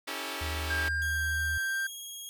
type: chord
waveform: 5% pulse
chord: A dominant seventh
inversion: first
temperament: equal with one note detuned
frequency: 277.2 / 323 / 392 / 440 Hz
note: C#4 / E4 / G4 / A4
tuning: 0 / -35 / 0 / 0 cents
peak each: -28 / -28 / -30 / -29 dBFS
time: 0.07-0.89 s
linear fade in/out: 10 ms
type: tone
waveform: sine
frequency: 77.78 Hz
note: D#2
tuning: in tune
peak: -33 dBFS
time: 0.41-1.58 s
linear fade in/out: 5 ms
type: tone with pitch glide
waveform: triangle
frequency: 1600 to 1574.3 Hz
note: G6 to G6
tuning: +35 to +7 cents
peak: -27 dBFS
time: 0.7-1.87 s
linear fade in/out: 5 ms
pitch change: -28 cents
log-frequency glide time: 1-1.22 s
type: tone with vibrato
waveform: 15% pulse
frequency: 3289 Hz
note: G#7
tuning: 18 cents flat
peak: -33 dBFS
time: 1.02-2.29 s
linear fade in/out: 0 ms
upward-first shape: sine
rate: 19 Hz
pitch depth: 18 cents each way
effects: none